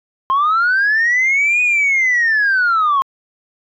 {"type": "linear two-way sweep", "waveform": "sine", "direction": "up then down", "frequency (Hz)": [1046.5, 2489, 1062], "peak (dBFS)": -10, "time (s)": [0.3, 3.02], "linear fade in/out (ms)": 0, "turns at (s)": 1.62, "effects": ["tanh soft clip ceiling -9 dBFS"]}